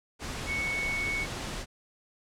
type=tone in noise; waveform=sine; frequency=2217 Hz; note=C#7; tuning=in tune; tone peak=-29 dBFS; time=0.46-1.27 s; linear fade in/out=50 ms; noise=pink; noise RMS=-36 dBFS; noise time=0.19-1.66 s; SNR=+4 dB; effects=low-pass 8000 Hz 12 dB/octave